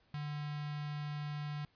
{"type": "tone with notch filter", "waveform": "square", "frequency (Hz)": 147.8, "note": "D3", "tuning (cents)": 11, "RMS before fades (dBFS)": -40, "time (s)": [0.14, 1.65], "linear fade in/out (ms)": 2, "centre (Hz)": 420, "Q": 0.8, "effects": ["pink hiss -71 dBFS RMS until 1.75 s", "resampled to 11025 Hz"]}